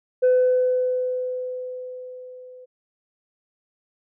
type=tone with level ramp; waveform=sine; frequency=505 Hz; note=B4; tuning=39 cents sharp; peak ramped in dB=-11 to -41 dBFS; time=0.22-2.66 s; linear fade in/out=20 ms; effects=tanh soft clip ceiling -12 dBFS